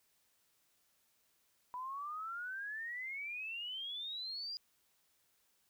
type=exponential sweep; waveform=sine; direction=up; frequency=982 to 4897 Hz; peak=-40 dBFS; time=1.74-4.57 s; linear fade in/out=0 ms; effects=white hiss -75 dBFS RMS until 5.69 s